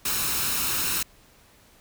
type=noise with comb filter; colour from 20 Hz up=white; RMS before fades=-26 dBFS; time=0.05-1.03 s; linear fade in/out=5 ms; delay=0.75 ms; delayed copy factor=+0.5; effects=pink hiss -56 dBFS RMS until 1.8 s